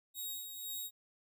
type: tone with tremolo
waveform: 5% pulse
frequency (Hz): 3779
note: A#7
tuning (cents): +23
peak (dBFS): -31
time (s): 0.14-0.91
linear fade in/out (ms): 50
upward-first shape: sine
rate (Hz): 2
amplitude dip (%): 50
effects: none